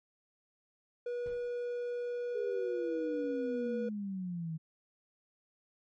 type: tone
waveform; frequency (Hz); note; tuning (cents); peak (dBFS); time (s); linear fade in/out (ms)
triangle; 484.4; B4; -34; -32; 1.06-3.89; 5
type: noise with exponential decay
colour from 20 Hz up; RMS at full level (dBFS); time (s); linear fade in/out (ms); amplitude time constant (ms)
brown; -47; 1.26-1.61; 1; 74
type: exponential sweep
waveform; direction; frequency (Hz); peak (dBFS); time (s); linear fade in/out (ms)
sine; down; 430 to 156.9; -35; 2.34-4.58; 20
effects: MP3 32 kbps